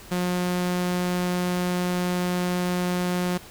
sawtooth tone, 179.1 Hz, F3, 44 cents sharp, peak -19 dBFS, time 0.11-3.38 s, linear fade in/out 10 ms, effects pink hiss -45 dBFS RMS until 3.5 s

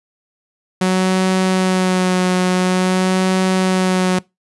sawtooth tone with vibrato, 185 Hz, F#3, in tune, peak -9 dBFS, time 0.81-4.19 s, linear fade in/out 5 ms, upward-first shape sine, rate 0.48 Hz, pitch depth 21 cents each way, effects noise-tail reverb RT60 0.2 s tail -23 dB re dry + resampled to 24000 Hz

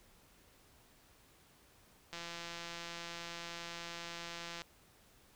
click train, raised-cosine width 0.2 ms, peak -27 dBFS, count 424, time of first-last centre 2.13-4.618 s, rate 170 Hz, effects pink hiss -65 dBFS RMS until 5.35 s

